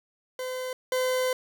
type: tone pair in turn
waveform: 40% pulse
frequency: 511 / 511 Hz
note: C5 / C5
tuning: -41 / -41 cents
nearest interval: unison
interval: 0 cents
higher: neither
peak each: -30 / -23 dBFS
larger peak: second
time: 0.39-0.73 / 0.92-1.33 s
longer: second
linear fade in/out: 2 ms
effects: none